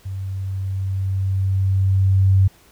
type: tone with level ramp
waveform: sine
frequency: 96 Hz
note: G2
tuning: 36 cents flat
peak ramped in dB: -25 to -10 dBFS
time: 0.05-2.48 s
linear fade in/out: 10 ms
effects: pink hiss -52 dBFS RMS until 2.71 s